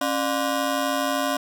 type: ring-modulated tone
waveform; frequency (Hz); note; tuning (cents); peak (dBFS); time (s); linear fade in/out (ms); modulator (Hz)
20% pulse; 436.6; A4; -13; -14; 0.01-1.37; 5; 162
effects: none